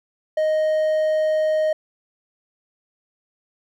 triangle tone, 622.3 Hz, D#5, in tune, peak -15 dBFS, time 0.37-1.73 s, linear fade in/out 5 ms, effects none

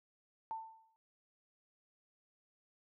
sine tone with exponential decay, 892 Hz, A5, 23 cents sharp, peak -36 dBFS, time 0.51-0.96 s, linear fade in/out 0 ms, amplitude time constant 96 ms, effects none

